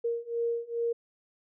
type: beating tone pair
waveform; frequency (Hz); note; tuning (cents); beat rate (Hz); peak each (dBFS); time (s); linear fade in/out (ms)
sine; 466.2 / 468.6; A#4 / A#4; 0 / +9; 2.4; -32 / -31; 0.04-0.93; 10
effects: none